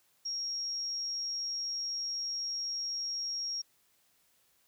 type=tone; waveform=sine; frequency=5588 Hz; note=F8; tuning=in tune; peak=-33 dBFS; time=0.25-3.62 s; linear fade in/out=10 ms; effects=white hiss -70 dBFS RMS until 4.67 s